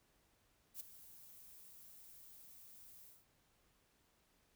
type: noise with ADSR envelope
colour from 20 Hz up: violet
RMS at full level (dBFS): -45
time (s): 0.74-3.26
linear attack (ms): 64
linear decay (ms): 7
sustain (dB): -14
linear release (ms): 210
effects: pink hiss -75 dBFS RMS until 4.55 s